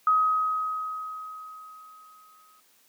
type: tone with exponential decay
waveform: sine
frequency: 1264 Hz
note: D#6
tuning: 27 cents sharp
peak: -17 dBFS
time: 0.07-2.6 s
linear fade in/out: 2 ms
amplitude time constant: 550 ms
effects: white hiss -62 dBFS RMS until 2.88 s + high-pass 150 Hz 12 dB/octave